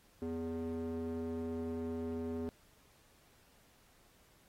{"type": "tone with band-pass filter", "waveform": "square", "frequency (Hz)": 82.2, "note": "E2", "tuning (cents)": -4, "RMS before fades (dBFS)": -39, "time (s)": [0.22, 2.49], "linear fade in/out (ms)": 0, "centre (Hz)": 330, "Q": 7.7, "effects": ["pink hiss -67 dBFS RMS until 4.48 s", "AAC 48 kbps"]}